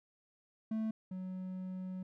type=tone pair in turn; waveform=triangle; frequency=220 / 185.6 Hz; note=A3 / F#3; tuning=0 / +6 cents; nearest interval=minor third; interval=294 cents; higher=first; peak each=-31 / -37 dBFS; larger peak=first; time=0.71-0.91 / 1.11-2.03 s; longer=second; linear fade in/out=5 ms; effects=none